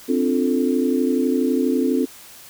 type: chord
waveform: sine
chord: D minor seventh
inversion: third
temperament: equal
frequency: 261.6 / 293.7 / 349.2 / 440 Hz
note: C4 / D4 / F4 / A4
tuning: 0 / 0 / 0 / 0 cents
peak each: -19 / -24 / -24 / -24 dBFS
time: 0.08-2.06 s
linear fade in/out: 20 ms
effects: white hiss -43 dBFS RMS until 2.49 s